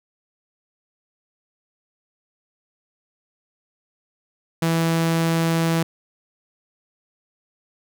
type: tone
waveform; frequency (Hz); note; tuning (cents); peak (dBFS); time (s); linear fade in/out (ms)
sawtooth; 164.81; E3; 0; -14; 4.62-5.83; 5
effects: none